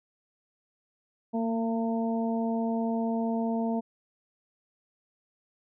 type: harmonic tone with a mistuned harmonic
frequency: 226.9 Hz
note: A#3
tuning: 47 cents flat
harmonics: 1 / 2 / 3 / 4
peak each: -27 / -35 / -34 / -39 dBFS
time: 1.33-3.81 s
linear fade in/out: 20 ms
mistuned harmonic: 1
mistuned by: +15 cents
effects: none